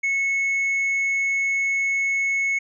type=tone; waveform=triangle; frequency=2197 Hz; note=C#7; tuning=16 cents flat; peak=-18 dBFS; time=0.03-2.59 s; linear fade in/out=10 ms; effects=resampled to 22050 Hz